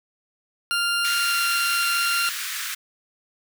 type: tone with pitch glide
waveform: 20% pulse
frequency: 1396.9 to 1387.3 Hz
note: F6 to F6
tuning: 0 to -12 cents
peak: -16 dBFS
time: 0.71-2.29 s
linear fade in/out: 0 ms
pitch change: -12 cents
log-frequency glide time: 1.15-1.39 s
type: high-pass noise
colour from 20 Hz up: pink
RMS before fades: -30 dBFS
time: 1.04-2.75 s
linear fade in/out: 10 ms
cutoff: 1300 Hz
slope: 48 dB/octave
effects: none